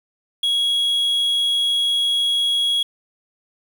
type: tone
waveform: triangle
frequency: 3322 Hz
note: G#7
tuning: in tune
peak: -15 dBFS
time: 0.43-2.83 s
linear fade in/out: 5 ms
effects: 7-bit